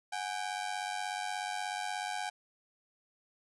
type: ring-modulated tone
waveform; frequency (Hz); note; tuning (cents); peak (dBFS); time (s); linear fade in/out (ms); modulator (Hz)
sawtooth; 782; G5; -4; -28; 0.12-2.3; 10; 48.3
effects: resampled to 24000 Hz